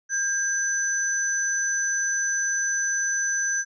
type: tone pair together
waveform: sine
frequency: 1600 / 6031 Hz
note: G6 / F#8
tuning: +35 / +32 cents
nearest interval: octave + major seventh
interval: 2297 cents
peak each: -25 dBFS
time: 0.09-3.65 s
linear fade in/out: 50 ms
effects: none